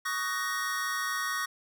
square chord, D# minor seventh, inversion third, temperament just, 1120.1 / 1244.5 / 1493.4 / 1866.8 Hz, C#6 / D#6 / F#6 / A#6, +18 / 0 / +16 / +2 cents, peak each -36 / -38 / -38 / -34 dBFS, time 0.05-1.46 s, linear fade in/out 10 ms, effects none

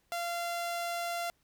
sawtooth tone, 689 Hz, F5, 24 cents flat, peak -29 dBFS, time 0.12-1.3 s, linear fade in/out 0 ms, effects pink hiss -73 dBFS RMS until 1.43 s

